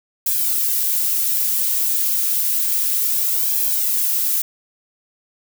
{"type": "noise with flanger", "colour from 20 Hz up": "violet", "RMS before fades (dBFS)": -19, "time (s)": [0.26, 4.42], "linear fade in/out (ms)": 5, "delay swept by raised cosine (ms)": [1.2, 5.4], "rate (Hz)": 0.3, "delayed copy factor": 0.65, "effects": []}